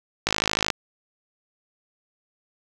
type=click train; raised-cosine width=0.2 ms; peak=-3 dBFS; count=24; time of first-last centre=0.27-0.702 s; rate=53.2 Hz; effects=none